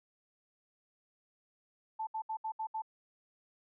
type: tone bursts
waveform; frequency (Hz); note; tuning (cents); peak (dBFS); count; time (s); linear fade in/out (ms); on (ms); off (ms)
sine; 880; A5; 0; -34; 6; 1.99-2.821; 10; 81; 69
effects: none